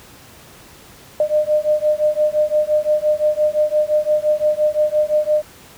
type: beating tone pair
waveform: sine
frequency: 603 / 608.8 Hz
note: D5 / D#5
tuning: +46 / -38 cents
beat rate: 5.8 Hz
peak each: -17 dBFS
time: 1.2-5.42 s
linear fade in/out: 2 ms
effects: pink hiss -43 dBFS RMS until 5.77 s + high-pass 60 Hz 12 dB/octave